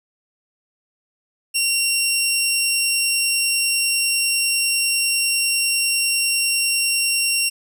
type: tone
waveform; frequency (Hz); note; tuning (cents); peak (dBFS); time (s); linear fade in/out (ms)
15% pulse; 2750; F7; -27; -10; 1.54-7.5; 20
effects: none